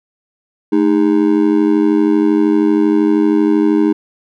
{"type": "tone with amplitude modulation", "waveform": "triangle", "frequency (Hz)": 311.1, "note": "D#4", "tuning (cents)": 0, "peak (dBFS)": -3, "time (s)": [0.72, 3.93], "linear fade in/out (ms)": 10, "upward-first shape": "sine", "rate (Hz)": 92.8, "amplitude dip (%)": 100, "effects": []}